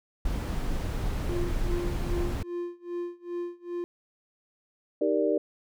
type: noise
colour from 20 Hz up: brown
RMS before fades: -29 dBFS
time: 0.25-2.43 s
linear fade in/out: 5 ms
type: tone with tremolo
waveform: triangle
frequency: 349.2 Hz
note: F4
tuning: in tune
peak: -27 dBFS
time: 1.29-3.84 s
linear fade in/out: 0 ms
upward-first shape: sine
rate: 2.5 Hz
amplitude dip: 95%
type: chord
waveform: sine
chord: Eb major seventh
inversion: none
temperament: equal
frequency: 311.1 / 392 / 466.2 / 587.3 Hz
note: Eb4 / G4 / Bb4 / D5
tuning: 0 / 0 / 0 / 0 cents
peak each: -28 dBFS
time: 5.01-5.38 s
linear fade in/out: 5 ms
effects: none